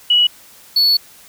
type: tone pair in turn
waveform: sine / triangle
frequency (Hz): 2929 / 4420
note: F#7 / C#8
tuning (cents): -18 / -6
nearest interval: perfect fifth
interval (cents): 712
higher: second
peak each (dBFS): -9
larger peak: neither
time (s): 0.1-0.27 / 0.76-0.97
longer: second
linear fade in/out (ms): 5
effects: white hiss -44 dBFS RMS until 1.28 s